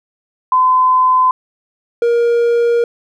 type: tone pair in turn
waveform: sine / triangle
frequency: 1021 / 471.4 Hz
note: C6 / A#4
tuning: -43 / +19 cents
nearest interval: octave + minor second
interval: 1338 cents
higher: first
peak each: -8 dBFS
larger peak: neither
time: 0.52-1.31 / 2.02-2.84 s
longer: second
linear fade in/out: 2 ms
effects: none